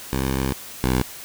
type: tone pair in turn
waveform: 10% pulse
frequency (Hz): 66.5 / 63.72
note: C2 / C2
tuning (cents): +29 / -45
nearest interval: minor second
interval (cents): 74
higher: first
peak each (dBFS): -13 / -10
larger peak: second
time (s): 0.13-0.53 / 0.84-1.02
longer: first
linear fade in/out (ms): 0
effects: white hiss -38 dBFS RMS until 1.24 s